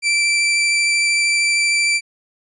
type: tone with vibrato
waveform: sawtooth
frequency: 2339 Hz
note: D7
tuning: 8 cents flat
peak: -11 dBFS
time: 0.02-2.01 s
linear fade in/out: 50 ms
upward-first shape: sine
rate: 13 Hz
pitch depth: 10 cents each way
effects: resampled to 24000 Hz